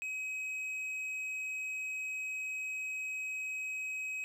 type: tone with tanh clipping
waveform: sine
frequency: 2539 Hz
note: D#7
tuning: 34 cents sharp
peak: -37 dBFS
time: 0.02-4.24 s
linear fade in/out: 0 ms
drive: 6 dB
effects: none